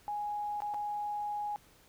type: tone with dropouts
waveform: sine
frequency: 830 Hz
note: G#5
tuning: 1 cent flat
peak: -33 dBFS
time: 0.08-1.56 s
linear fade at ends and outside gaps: 0 ms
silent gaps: 0.604-0.62 / 0.739-0.744 s
effects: pink hiss -62 dBFS RMS until 1.88 s